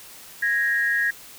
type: tone pair together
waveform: sine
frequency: 1649.7 / 1876 Hz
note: G#6 / A#6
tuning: -12 / +11 cents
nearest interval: major second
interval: 223 cents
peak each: -22 / -22 dBFS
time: 0.42-1.11 s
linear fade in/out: 10 ms
effects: white hiss -44 dBFS RMS until 1.38 s